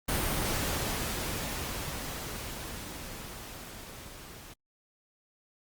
pink noise with level ramp, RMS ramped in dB -29 to -48 dBFS, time 0.08-4.54 s, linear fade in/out 10 ms, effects Opus 32 kbps

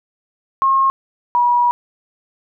sine tone pair in turn, 1077 / 966.2 Hz, C6 / B5, +50 / -38 cents, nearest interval major second, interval 188 cents, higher first, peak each -11 dBFS, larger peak neither, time 0.62-0.9 / 1.35-1.71 s, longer second, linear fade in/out 0 ms, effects none

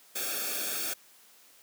white noise with comb filter, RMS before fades -33 dBFS, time 0.15-0.94 s, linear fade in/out 10 ms, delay 1 ms, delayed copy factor -0.9, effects white hiss -58 dBFS RMS until 1.62 s + high-pass 200 Hz 12 dB/octave

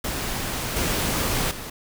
pink noise with level steps, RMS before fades -28 / -24 / -35 dBFS, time 0.04-1.7 s, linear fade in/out 5 ms, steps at 0.76 / 1.51 s, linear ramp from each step 2 ms, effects none

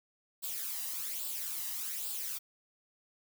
blue noise with flanger, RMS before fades -38 dBFS, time 0.42-2.39 s, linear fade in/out 20 ms, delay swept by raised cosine 0.24 to 1.05 ms, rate 1.2 Hz, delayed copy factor +0.6, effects none

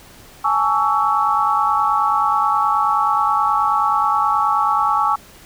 sine chord, A major seventh, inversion third, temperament equal with one note detuned, 830.6 / 880 / 1126.8 / 1318.5 Hz, G#5 / A5 / C#6 / E6, 0 / 0 / +28 / 0 cents, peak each -20 / -22 / -18 / -20 dBFS, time 0.44-5.16 s, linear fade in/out 10 ms, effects pink hiss -44 dBFS RMS until 5.45 s

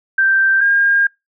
sine tone pair in turn, 1568 / 1613.9 Hz, G6 / G6, 0 / +50 cents, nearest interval unison, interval 50 cents, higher second, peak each -10 dBFS, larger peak neither, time 0.18-0.61 / 0.61-1.07 s, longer second, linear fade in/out 5 ms, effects noise-tail reverb RT60 0.2 s tail -25 dB re dry

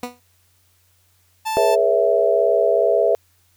15% pulse tone with exponential decay, 245.4 Hz, B3, 11 cents flat, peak -16 dBFS, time 0.03-0.2 s, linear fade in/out 2 ms, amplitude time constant 36 ms
45% pulse tone, 880 Hz, A5, in tune, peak -21 dBFS, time 1.45-1.76 s, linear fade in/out 20 ms
sine chord, A# half-diminished seventh, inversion third, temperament equal with one note detuned, 415.3 / 477.6 / 554.4 / 659.3 Hz, G#4 / A#4 / C#5 / E5, 0 / +42 / 0 / 0 cents, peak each -20 / -20 / -21 / -17 dBFS, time 1.57-3.15 s, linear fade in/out 0 ms
effects added 90 Hz sine -61 dBFS peak until 3.56 s + white hiss -61 dBFS RMS until 3.56 s

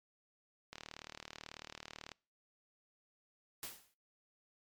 click train, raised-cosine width 0.2 ms, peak -28 dBFS, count 54, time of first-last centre 0.73-2.117 s, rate 38.2 Hz
white noise with exponential decay, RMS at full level -41 dBFS, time 3.63-3.94 s, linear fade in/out 1 ms, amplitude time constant 67 ms
effects noise-tail reverb RT60 0.4 s tail -26 dB re dry + MP3 96 kbps

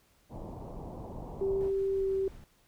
pink low-pass noise, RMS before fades -42 dBFS, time 0.29-1.72 s, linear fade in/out 50 ms, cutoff 970 Hz, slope 48 dB/octave
sine tone with pitch glide, 389.4 to 386 Hz, G4 to G4, -12 to -27 cents, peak -27 dBFS, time 1.41-2.28 s, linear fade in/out 2 ms, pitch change -15 cents, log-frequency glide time 1.91-2.07 s
brown noise with tremolo, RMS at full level -46 dBFS, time 1.61-2.44 s, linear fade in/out 0 ms, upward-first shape triangle, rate 6 Hz, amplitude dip 25%
effects pink hiss -67 dBFS RMS until 2.67 s

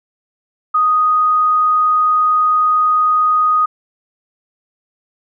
sine tone, 1244.5 Hz, D#6, in tune, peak -10 dBFS, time 0.74-3.66 s, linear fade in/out 10 ms, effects none

